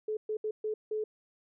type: tone bursts at uneven times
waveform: sine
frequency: 430.3 Hz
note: A4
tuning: 39 cents flat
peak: -30 dBFS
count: 5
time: 0.08-0.17 / 0.29-0.37 / 0.44-0.51 / 0.64-0.74 / 0.91-1.04 s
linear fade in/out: 5 ms
effects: none

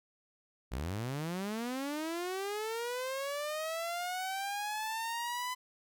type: linear sweep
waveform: sawtooth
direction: up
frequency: 54.3 to 1010 Hz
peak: -31 dBFS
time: 0.71-5.55 s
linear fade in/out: 20 ms
effects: none

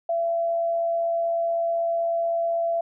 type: tone with amplitude modulation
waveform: sine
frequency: 674 Hz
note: E5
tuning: 38 cents sharp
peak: -20 dBFS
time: 0.09-2.81 s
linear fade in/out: 5 ms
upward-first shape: sine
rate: 89.3 Hz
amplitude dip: 25%
effects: none

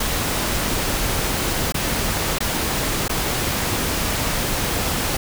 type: noise with dropouts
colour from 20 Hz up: pink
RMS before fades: -22 dBFS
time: 0-5.17 s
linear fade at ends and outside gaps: 5 ms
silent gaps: 1.723-1.743 / 2.386-2.404 / 3.081-3.094 s
effects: none

